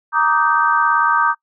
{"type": "chord", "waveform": "sine", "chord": "Eb major seventh", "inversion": "second", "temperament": "just", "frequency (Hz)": [933.4, 1166.7, 1244.5, 1555.6], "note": ["Bb5", "D6", "Eb6", "G6"], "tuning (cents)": [2, -12, 0, -14], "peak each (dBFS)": -18, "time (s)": [0.12, 1.35], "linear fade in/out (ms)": 50, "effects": ["noise-tail reverb RT60 0.1 s tail -24 dB re dry"]}